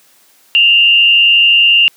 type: tone with frequency modulation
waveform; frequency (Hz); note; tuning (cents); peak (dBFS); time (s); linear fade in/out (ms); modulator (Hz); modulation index
sine; 2794; F7; 0; -5; 0.55-1.88; 0; 159; 0.43
effects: white hiss -49 dBFS RMS until 1.96 s + high-pass 200 Hz 12 dB/octave